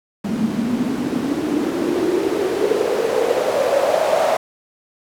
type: noise with band-pass filter sweep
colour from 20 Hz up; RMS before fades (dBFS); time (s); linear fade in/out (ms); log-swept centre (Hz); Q
white; -19; 0.24-4.37; 5; 210 to 660; 7
effects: none